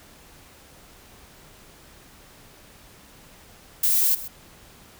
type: noise with echo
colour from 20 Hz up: violet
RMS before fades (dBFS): -20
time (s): 3.83-4.15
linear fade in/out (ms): 5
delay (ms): 130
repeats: 1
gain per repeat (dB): -15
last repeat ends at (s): 4.28
effects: pink hiss -50 dBFS RMS until 4.99 s